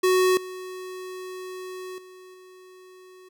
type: tone with level steps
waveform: square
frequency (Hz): 370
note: F#4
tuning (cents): 0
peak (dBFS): -18 / -35 / -45 / -47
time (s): 0.03-3.29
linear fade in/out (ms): 10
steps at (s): 0.37 / 1.98 / 2.34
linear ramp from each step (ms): 2
effects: none